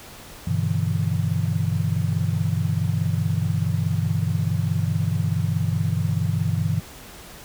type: chord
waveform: sine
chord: E minor seventh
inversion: first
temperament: just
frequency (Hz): 98.89 / 123.61 / 148.33 / 164.81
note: G2 / B2 / D3 / E3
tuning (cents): +16 / +2 / +18 / 0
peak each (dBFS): -24 / -26 / -27 / -25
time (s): 0.47-6.8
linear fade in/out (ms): 5
effects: pink hiss -42 dBFS RMS until 7.44 s